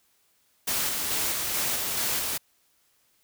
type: noise with tremolo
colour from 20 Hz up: white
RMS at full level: -27 dBFS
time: 0.67-2.38 s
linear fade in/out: 10 ms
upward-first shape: square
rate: 2.3 Hz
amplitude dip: 25%
effects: white hiss -67 dBFS RMS until 3.23 s